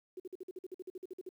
sine tone bursts, 370 Hz, F#4, in tune, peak -40 dBFS, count 15, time 0.17-1.291 s, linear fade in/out 5 ms, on 29 ms, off 49 ms, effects 11-bit

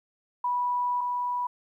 sine tone pair in turn, 981 / 981 Hz, B5 / B5, -12 / -12 cents, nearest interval unison, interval 0 cents, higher neither, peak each -24 / -26 dBFS, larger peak first, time 0.44-1.01 / 1.01-1.47 s, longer first, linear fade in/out 5 ms, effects 11-bit

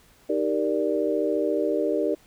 sine chord, Eb major seventh, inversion none, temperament equal, 311.1 / 392 / 466.2 / 587.3 Hz, Eb4 / G4 / Bb4 / D5, 0 / 0 / 0 / 0 cents, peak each -27 dBFS, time 0.29-2.15 s, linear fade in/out 10 ms, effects pink hiss -57 dBFS RMS until 2.26 s

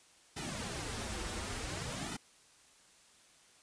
pink noise with flanger, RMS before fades -40 dBFS, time 0.36-2.17 s, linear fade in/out 10 ms, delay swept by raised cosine 1.8 to 7.3 ms, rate 0.56 Hz, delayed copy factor -1, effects white hiss -63 dBFS RMS until 3.62 s + resampled to 22050 Hz

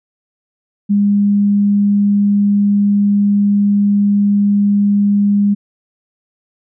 sine tone, 203.1 Hz, G#3, 38 cents flat, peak -9 dBFS, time 0.89-5.55 s, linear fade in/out 20 ms, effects none

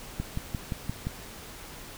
click train, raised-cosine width 5 ms, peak -18 dBFS, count 6, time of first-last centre 0.2-1.07 s, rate 5.75 Hz, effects pink hiss -44 dBFS RMS until 1.97 s

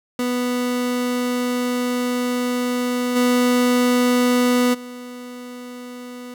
30% pulse tone with level steps, 246.9 Hz, B3, in tune, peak -17 / -12 / -30 dBFS, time 0.19-6.34 s, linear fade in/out 2 ms, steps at 3.15 / 4.73 s, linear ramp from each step 20 ms, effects none

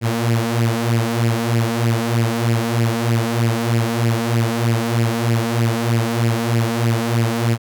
sawtooth tone with flanger, 116 Hz, A#2, 8 cents flat, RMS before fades -18 dBFS, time 0.01-7.58 s, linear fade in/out 50 ms, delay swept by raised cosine 0.39 to 4.19 ms, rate 3.2 Hz, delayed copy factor +0.65, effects none

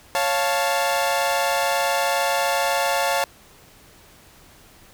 sawtooth chord, Db augmented, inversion none, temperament equal, 554.4 / 698.5 / 880 Hz, Db5 / F5 / A5, 0 / 0 / 0 cents, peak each -20 dBFS, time 0.15-3.24 s, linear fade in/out 0 ms, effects pink hiss -50 dBFS RMS until 4.93 s

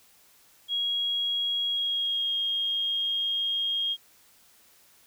sine tone with pitch glide, 3300 to 3247 Hz, G#7 to G#7, -12 to -40 cents, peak -25 dBFS, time 0.68-3.97 s, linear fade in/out 50 ms, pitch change -28 cents, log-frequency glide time 1.71-2.36 s, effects white hiss -59 dBFS RMS until 5.06 s

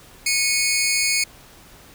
15% pulse tone pair together, 2200 / 2467 Hz, C#7 / D#7, -14 / -15 cents, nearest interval major second, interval 199 cents, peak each -13 / -17 dBFS, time 0.26-1.24 s, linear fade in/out 5 ms, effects pink hiss -47 dBFS RMS until 1.94 s

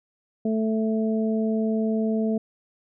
harmonic tone, 220 Hz, A3, in tune, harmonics 1 / 2 / 3, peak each -22 / -28 / -32 dBFS, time 0.45-2.38 s, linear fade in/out 5 ms, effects none

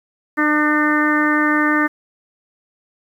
harmonic tone with a mistuned harmonic, 301 Hz, D4, 43 cents sharp, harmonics 1 / 2 / 3 / 4 / 5 / 6 / 7, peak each -17 / -27 / -27 / -21 / -23 / -19 / -29 dBFS, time 0.37-1.88 s, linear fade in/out 20 ms, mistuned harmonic 7, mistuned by -27 cents, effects 8-bit

